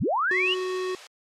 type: linear sweep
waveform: sine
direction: up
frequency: 49 to 3039 Hz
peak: -21 dBFS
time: 0-0.55 s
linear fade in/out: 20 ms
type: tone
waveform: square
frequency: 370 Hz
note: F#4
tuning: in tune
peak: -27 dBFS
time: 0.31-0.95 s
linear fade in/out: 2 ms
type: high-pass noise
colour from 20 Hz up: white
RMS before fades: -41 dBFS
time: 0.46-1.07 s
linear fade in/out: 2 ms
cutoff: 430 Hz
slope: 48 dB/octave
effects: low-pass 5000 Hz 12 dB/octave + MP3 64 kbps